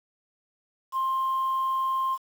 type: tone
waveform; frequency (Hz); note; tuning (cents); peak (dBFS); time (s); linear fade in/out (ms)
sine; 1056; C6; +16; -22; 0.92-2.18; 50
effects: tanh soft clip ceiling -21 dBFS + 8-bit